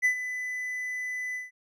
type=tone with ADSR envelope; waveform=triangle; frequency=2000 Hz; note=B6; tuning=21 cents sharp; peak=-17 dBFS; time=0.02-1.51 s; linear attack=31 ms; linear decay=93 ms; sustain=-12 dB; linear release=160 ms; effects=none